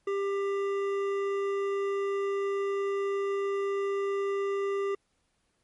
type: tone with hard clipping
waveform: sine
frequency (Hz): 396.7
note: G4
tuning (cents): +21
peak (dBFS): -29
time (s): 0.07-4.95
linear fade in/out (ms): 5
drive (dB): 11
effects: pink hiss -74 dBFS RMS until 5.63 s + MP3 48 kbps